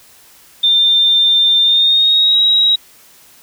sine tone with pitch glide, 3595 to 3831 Hz, A7 to A#7, +36 to +47 cents, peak -8 dBFS, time 0.63-2.76 s, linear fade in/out 10 ms, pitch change +111 cents, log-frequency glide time 1.61-2.39 s, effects white hiss -45 dBFS RMS until 3.42 s

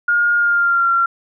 sine tone with pitch glide, 1422 to 1372 Hz, F6 to F6, +31 to -31 cents, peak -12 dBFS, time 0.08-1.06 s, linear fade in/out 5 ms, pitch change -62 cents, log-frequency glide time 0.36-0.9 s, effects none

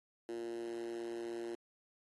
10% pulse tone with high-pass filter, 116.54 Hz, A#2, in tune, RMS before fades -42 dBFS, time 0.29-1.55 s, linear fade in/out 0 ms, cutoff 330 Hz, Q 6.8, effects AAC 32 kbps

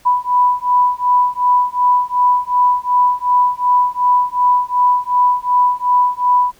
sine beating tone pair, 987.8 / 990.5 Hz, B5 / B5, 0 / +5 cents, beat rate 2.7 Hz, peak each -14 dBFS, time 0.05-6.52 s, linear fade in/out 20 ms, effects pink hiss -50 dBFS RMS until 6.59 s

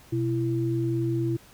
sine tone pair together, 124.9 / 334.5 Hz, B2 / E4, +20 / +25 cents, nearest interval octave + perfect fourth, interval 1705 cents, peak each -26 dBFS, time 0.12-1.37 s, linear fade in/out 10 ms, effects pink hiss -53 dBFS RMS until 1.53 s

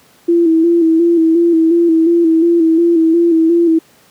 sine tone with vibrato, 332.5 Hz, E4, 15 cents sharp, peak -7 dBFS, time 0.28-3.79 s, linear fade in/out 10 ms, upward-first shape square, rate 2.8 Hz, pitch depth 43 cents each way, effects pink hiss -48 dBFS RMS until 4.1 s + high-pass 150 Hz 12 dB/octave

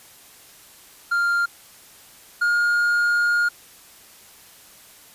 triangle tone pair in turn, 1396.9 / 1422.1 Hz, F6 / F6, 0 / +31 cents, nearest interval unison, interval 31 cents, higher second, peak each -16 / -15 dBFS, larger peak second, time 1.11-1.46 / 2.41-3.49 s, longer second, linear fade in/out 10 ms, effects white hiss -48 dBFS RMS until 5.14 s + resampled to 32000 Hz

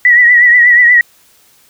sine tone with vibrato, 1937 Hz, B6, 34 cents flat, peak -3 dBFS, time 0.05-1.01 s, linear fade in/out 2 ms, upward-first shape triangle, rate 8.3 Hz, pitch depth 62 cents each way, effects white hiss -48 dBFS RMS until 1.69 s

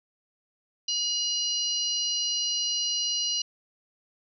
harmonic tone with a mistuned harmonic, 959 Hz, A#5, 49 cents sharp, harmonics 3 / 4 / 5 / 6, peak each -31 / -31 / -31 / -31 dBFS, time 0.88-3.42 s, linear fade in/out 5 ms, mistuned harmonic 4, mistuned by +120 cents, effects none

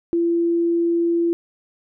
sine tone, 339.3 Hz, F4, 50 cents flat, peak -16 dBFS, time 0.13-1.33 s, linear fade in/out 0 ms, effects none

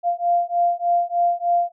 sine beating tone pair, 694 / 697.3 Hz, F5 / F5, -11 / -3 cents, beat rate 3.3 Hz, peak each -20 dBFS, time 0.03-1.72 s, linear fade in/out 50 ms, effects none

